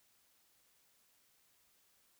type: silence
effects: white hiss -72 dBFS RMS until 2.19 s